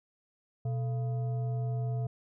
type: tone with frequency modulation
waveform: sine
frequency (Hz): 124.3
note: B2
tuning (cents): +12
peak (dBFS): -29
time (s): 0.65-2.07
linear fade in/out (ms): 5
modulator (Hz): 562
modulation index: 0.35
effects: none